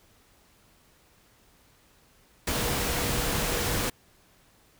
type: tone in noise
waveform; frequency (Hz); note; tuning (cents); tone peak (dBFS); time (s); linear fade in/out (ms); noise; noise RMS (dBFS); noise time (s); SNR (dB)
sine; 482.2; B4; -41; -38; 2.47-3.9; 5; pink; -28; 2.47-3.9; -13
effects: pink hiss -61 dBFS RMS until 4.79 s